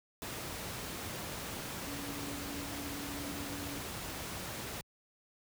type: tone in noise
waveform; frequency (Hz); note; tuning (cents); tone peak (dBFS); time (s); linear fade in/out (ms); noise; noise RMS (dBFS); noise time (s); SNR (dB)
sine; 284.9; C#4; +48; -43; 1.88-3.79; 0; pink; -41; 0.22-4.81; -5
effects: high-pass 60 Hz 12 dB/octave